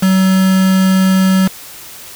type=tone with quantisation; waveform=triangle; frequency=189.1 Hz; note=F#3; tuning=38 cents sharp; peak=-6 dBFS; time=0.02-1.48 s; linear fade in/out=10 ms; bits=3; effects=white hiss -33 dBFS RMS until 2.15 s